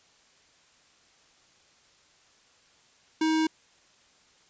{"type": "tone", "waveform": "square", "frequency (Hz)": 316.8, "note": "D#4", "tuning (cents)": 31, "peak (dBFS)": -23, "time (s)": [3.21, 3.47], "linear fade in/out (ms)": 5, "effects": ["white hiss -61 dBFS RMS until 4.49 s", "resampled to 16000 Hz"]}